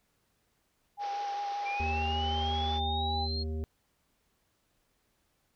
sine tone with vibrato, 810 Hz, G#5, 43 cents flat, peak -32 dBFS, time 0.97-3.28 s, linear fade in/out 50 ms, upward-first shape square, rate 5.2 Hz, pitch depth 11 cents each way
pink band-pass noise, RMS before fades -47 dBFS, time 0.99-2.81 s, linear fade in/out 50 ms, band 370 to 5900 Hz, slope 96 dB/octave
sine linear sweep, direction up, 2336 to 4275 Hz, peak -35 dBFS, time 1.65-3.44 s, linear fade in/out 20 ms
harmonic tone, 78.5 Hz, D#2, 16 cents sharp, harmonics 1 / 3 / 5 / 7 / 9, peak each -32 / -42 / -42 / -54 / -59 dBFS, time 1.8-3.64 s, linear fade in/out 0 ms
effects pink hiss -74 dBFS RMS until 5.55 s

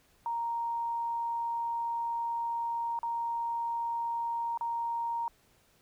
sine tone with dropouts, 932.3 Hz, A#5, in tune, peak -30 dBFS, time 0.26-5.28 s, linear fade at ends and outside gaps 1 ms, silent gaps 2.99-3.031 / 4.575-4.61 s, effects pink hiss -66 dBFS RMS until 5.81 s

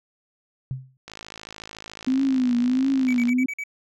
sine tone with exponential decay, 130.8 Hz, C3, in tune, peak -23 dBFS, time 0.71-0.97 s, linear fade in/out 0 ms, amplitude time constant 55 ms
click train, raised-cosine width 0.2 ms, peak -20 dBFS, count 120, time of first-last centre 1.08-3.292 s, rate 53.8 Hz
sine tone with vibrato, 255.4 Hz, C4, 42 cents flat, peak -18 dBFS, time 2.07-3.46 s, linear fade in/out 5 ms, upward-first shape triangle, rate 1.5 Hz, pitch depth 120 cents each way
triangle tone bursts, 2282 Hz, C#7, 50 cents sharp, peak -26 dBFS, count 6, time 3.08-3.637 s, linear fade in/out 2 ms, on 52 ms, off 49 ms
effects none

